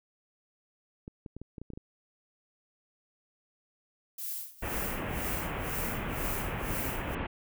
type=clicks; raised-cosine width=3 ms; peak=-29 dBFS; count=9; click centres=1.079 / 1.262 / 1.366 / 1.416 / 1.582 / 1.616 / 1.703 / 1.735 / 1.775 s
type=noise with tremolo; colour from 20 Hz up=violet; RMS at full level=-36 dBFS; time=4.18-7.15 s; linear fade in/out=5 ms; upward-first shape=sine; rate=2 Hz; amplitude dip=90%
type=low-pass noise; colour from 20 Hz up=pink; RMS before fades=-35 dBFS; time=4.62-7.27 s; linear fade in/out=10 ms; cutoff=2900 Hz; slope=48 dB/octave
effects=none